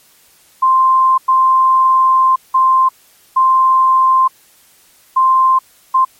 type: tone bursts at uneven times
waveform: sine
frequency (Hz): 1046.5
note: C6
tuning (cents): 0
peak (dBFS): -7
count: 6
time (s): 0.62-1.18 / 1.28-2.36 / 2.54-2.89 / 3.36-4.28 / 5.16-5.59 / 5.94-6.05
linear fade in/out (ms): 10
effects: white hiss -49 dBFS RMS until 6.19 s + MP3 64 kbps